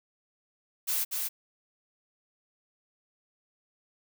blue noise with echo, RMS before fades -29 dBFS, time 0.87-1.05 s, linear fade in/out 20 ms, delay 240 ms, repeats 1, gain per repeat -3 dB, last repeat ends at 1.29 s, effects none

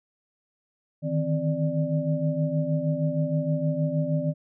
sine tone cluster, 152.3 / 158.7 / 260.8 / 589 Hz, D#3 / D#3 / C4 / D5, -37 / +35 / -5 / +5 cents, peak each -28 / -26 / -31 / -30 dBFS, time 1.02-4.34 s, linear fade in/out 50 ms, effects none

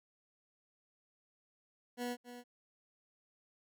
20% pulse tone with echo, 243.9 Hz, B3, 21 cents flat, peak -32 dBFS, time 1.97-2.17 s, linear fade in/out 50 ms, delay 270 ms, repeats 1, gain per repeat -11 dB, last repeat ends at 2.44 s, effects none

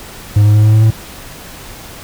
triangle tone with pitch steps, 103.7 / 105.03 / 106.37 / 107.73 / 109.11 / 110.5 Hz, G#2 / G#2 / G#2 / A2 / A2 / A2, -2 / +20 / +42 / -36 / -14 / +8 cents, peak -3 dBFS, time 0.36-0.906 s, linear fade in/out 5 ms, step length 91 ms, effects pink hiss -32 dBFS RMS until 2.03 s

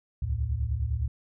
sine tone cluster, 66.1 / 75.9 / 111.9 Hz, C2 / D#2 / A2, +18 / -42 / +30 cents, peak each -31 / -29 / -31 dBFS, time 0.22-1.08 s, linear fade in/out 5 ms, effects none

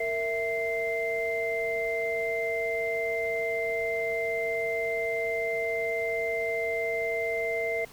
sine tone cluster, 461.2 / 660 / 2086 Hz, A#4 / E5 / C7, -19 / +2 / -6 cents, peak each -31 dBFS, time 0-7.85 s, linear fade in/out 5 ms, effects pink hiss -51 dBFS RMS until 7.92 s

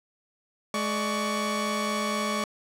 sawtooth tone cluster, 212.4 / 593 / 1122 Hz, G#3 / D5 / C#6, +39 / +17 / +21 cents, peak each -26 / -29 / -26 dBFS, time 0.74-2.44 s, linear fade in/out 2 ms, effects low-pass 11000 Hz 12 dB/octave

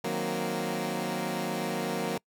15% pulse chord, C half-diminished seventh, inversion first, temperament equal, 155.56 / 185 / 233.1 / 261.6 Hz, Eb3 / Gb3 / Bb3 / C4, 0 / 0 / 0 / 0 cents, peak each -31 / -27 / -27 / -33 dBFS, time 0.04-2.18 s, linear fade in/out 5 ms, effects noise-tail reverb RT60 0.1 s tail -26 dB re dry

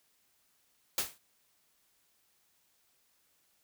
white noise with exponential decay, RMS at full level -27 dBFS, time 0.98-1.18 s, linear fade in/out 1 ms, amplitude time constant 42 ms, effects white hiss -72 dBFS RMS until 3.63 s

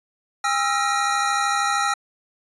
square tone cluster, 809 / 1288 / 1361 / 1892 Hz, G#5 / E6 / F6 / A#6, -46 / -41 / -45 / +25 cents, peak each -25 / -26 / -25 / -28 dBFS, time 0.44-1.94 s, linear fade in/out 5 ms, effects resampled to 22050 Hz

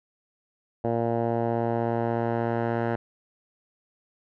10% pulse tone with low-pass filter sweep, 116.54 Hz, A#2, in tune, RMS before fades -26 dBFS, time 0.84-2.96 s, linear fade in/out 5 ms, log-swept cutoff 710 to 1300 Hz, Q 1.7, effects none

